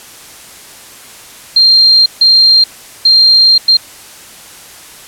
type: tone bursts at uneven times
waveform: sine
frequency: 4186 Hz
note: C8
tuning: in tune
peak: -3 dBFS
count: 4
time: 1.56-2.06 / 2.21-2.64 / 3.05-3.58 / 3.68-3.77 s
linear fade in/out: 5 ms
effects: white hiss -34 dBFS RMS until 5.07 s + low-pass 12000 Hz 12 dB/octave